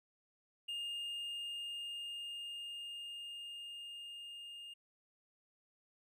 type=tone with level ramp; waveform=triangle; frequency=2826 Hz; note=F7; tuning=20 cents sharp; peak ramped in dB=-37 to -46 dBFS; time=0.68-4.74 s; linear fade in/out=10 ms; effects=none